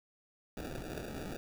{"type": "noise with sample-and-hold", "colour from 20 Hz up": "violet", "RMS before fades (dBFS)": -42, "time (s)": [0.57, 1.37], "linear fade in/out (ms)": 2, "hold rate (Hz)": 1050, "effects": []}